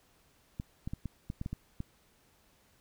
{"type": "clicks", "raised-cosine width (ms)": 5, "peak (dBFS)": -24, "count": 9, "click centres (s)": [0.599, 0.875, 0.935, 1.057, 1.301, 1.414, 1.461, 1.53, 1.804], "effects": ["pink hiss -67 dBFS RMS until 2.8 s"]}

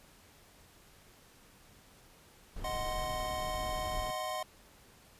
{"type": "noise", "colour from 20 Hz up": "brown", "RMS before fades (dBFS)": -41, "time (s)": [2.56, 4.11], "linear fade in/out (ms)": 5}
{"type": "chord", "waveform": "square", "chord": "C diminished", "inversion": "first", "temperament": "equal", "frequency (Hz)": [622.3, 740, 1046.5], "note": ["Eb5", "Gb5", "C6"], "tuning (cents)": [0, 0, 0], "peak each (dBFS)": -40, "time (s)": [2.64, 4.43], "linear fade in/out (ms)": 5}
{"effects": ["pink hiss -60 dBFS RMS until 5.19 s", "resampled to 32000 Hz"]}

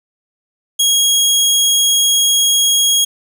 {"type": "tone", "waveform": "20% pulse", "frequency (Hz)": 3292, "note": "G#7", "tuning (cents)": -16, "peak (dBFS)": -5, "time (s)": [0.79, 3.05], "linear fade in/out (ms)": 10, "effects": []}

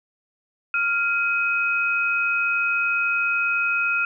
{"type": "tone pair together", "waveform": "sine", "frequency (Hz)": [1396.9, 2527], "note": ["F6", "D#7"], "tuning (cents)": [0, 26], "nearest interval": "minor seventh", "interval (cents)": 1026, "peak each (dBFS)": -22, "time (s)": [0.74, 4.05], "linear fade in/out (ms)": 2, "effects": []}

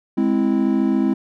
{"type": "chord", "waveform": "triangle", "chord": "Ab augmented", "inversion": "none", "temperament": "equal", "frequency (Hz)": [207.7, 261.6, 329.6], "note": ["Ab3", "C4", "E4"], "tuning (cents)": [0, 0, 0], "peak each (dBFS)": [-18, -17, -19], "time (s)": [0.17, 1.14], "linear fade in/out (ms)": 10, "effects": []}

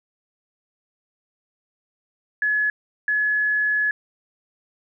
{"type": "tone bursts at uneven times", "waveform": "sine", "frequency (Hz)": 1700, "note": "G#6", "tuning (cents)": 40, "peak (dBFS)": -18, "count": 2, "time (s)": [[2.42, 2.7], [3.08, 3.91]], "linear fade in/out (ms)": 2, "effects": []}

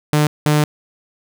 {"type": "tone bursts at uneven times", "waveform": "sawtooth", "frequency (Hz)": 150, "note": "D3", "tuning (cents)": 37, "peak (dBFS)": -8, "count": 2, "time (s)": [[0.13, 0.27], [0.46, 0.64]], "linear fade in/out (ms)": 0, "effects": []}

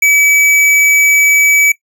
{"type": "tone", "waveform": "square", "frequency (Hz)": 2289, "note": "D7", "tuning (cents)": -45, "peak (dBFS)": -7, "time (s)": [0.02, 1.72], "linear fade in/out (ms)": 5, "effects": ["noise-tail reverb RT60 0.1 s tail -18 dB re dry"]}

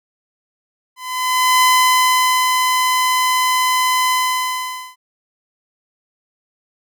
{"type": "tone with ADSR envelope", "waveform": "sawtooth", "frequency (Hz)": 1016, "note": "B5", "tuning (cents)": 49, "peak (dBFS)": -6, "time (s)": [0.96, 4.96], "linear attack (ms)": 660, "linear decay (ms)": 860, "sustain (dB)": -4, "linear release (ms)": 850, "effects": []}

